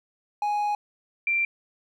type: tone pair in turn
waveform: triangle / sine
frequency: 830.6 / 2360 Hz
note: G#5 / D7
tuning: 0 / +8 cents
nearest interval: octave + tritone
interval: 1808 cents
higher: second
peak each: -21 dBFS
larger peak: neither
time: 0.42-0.75 / 1.27-1.45 s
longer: first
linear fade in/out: 2 ms
effects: none